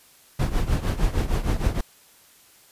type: noise with tremolo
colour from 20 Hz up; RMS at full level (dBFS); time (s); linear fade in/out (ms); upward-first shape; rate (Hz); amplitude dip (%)
brown; -19; 0.39-1.81; 5; triangle; 6.5; 85
effects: white hiss -54 dBFS RMS until 2.71 s + resampled to 32000 Hz